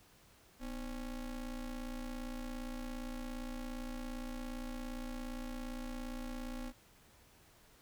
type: ring-modulated tone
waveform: square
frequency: 138.7 Hz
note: C#3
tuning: 1 cent sharp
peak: -38 dBFS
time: 0.59-6.73 s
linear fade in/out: 50 ms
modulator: 110 Hz
effects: pink hiss -64 dBFS RMS until 7.81 s